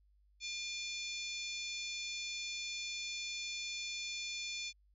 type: harmonic tone with a mistuned harmonic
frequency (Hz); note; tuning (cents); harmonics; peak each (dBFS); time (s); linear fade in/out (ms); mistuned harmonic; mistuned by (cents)
877; A5; -6; 3 / 4 / 5 / 6 / 7 / 8; -43 / -45 / -47 / -49 / -50 / -51; 0.4-4.73; 50; 3; -150
effects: added 50 Hz sine -66 dBFS peak until 4.94 s